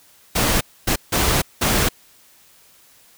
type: noise bursts at uneven times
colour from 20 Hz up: pink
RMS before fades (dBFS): -18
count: 4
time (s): 0.35-0.61 / 0.87-0.96 / 1.12-1.42 / 1.61-1.89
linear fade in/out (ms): 10
effects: white hiss -52 dBFS RMS until 3.17 s